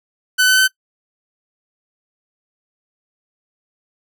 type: tone with pitch steps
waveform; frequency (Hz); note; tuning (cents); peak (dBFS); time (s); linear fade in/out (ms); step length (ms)
sawtooth; 1505 / 1516.3 / 1527.8; F#6 / F#6 / G6; +29 / +42 / -45; -7; 0.38-0.68; 20; 100
effects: noise-tail reverb RT60 0.1 s tail -21 dB re dry